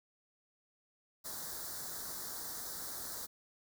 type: band-stop noise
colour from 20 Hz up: white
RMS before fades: -43 dBFS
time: 1.24-3.27 s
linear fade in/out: 20 ms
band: 1800 to 3900 Hz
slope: 48 dB/octave
effects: none